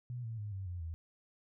sine tone with pitch steps, 122.6 / 113.08 / 104.29 / 96.19 / 88.72 / 81.83 Hz, B2 / A2 / G#2 / G2 / F2 / E2, -12 / +48 / +8 / -32 / +28 / -12 cents, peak -38 dBFS, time 0.1-0.94 s, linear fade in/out 0 ms, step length 140 ms, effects none

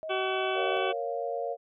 sine tone with tremolo, 633 Hz, D#5, 30 cents sharp, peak -33 dBFS, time 0.03-0.77 s, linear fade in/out 0 ms, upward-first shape triangle, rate 2.9 Hz, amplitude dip 35%
harmonic tone, 379 Hz, F#4, 42 cents sharp, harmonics 1 / 2 / 3 / 4 / 6 / 7 / 8 / 9, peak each -31 / -34 / -36 / -37 / -39 / -39 / -40 / -41 dBFS, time 0.09-0.93 s, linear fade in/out 20 ms
sine chord, Bb minor, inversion none, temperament equal, 466.2 / 554.4 / 698.5 Hz, Bb4 / Db5 / F5, 0 / 0 / 0 cents, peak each -34 dBFS, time 0.54-1.57 s, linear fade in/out 50 ms
effects none

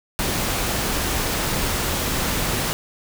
pink noise, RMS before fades -23 dBFS, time 0.19-2.73 s, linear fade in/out 0 ms, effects none

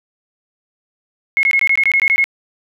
sine tone bursts, 2170 Hz, C#7, 37 cents flat, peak -10 dBFS, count 11, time 1.37-2.241 s, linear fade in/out 0 ms, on 61 ms, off 20 ms, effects none

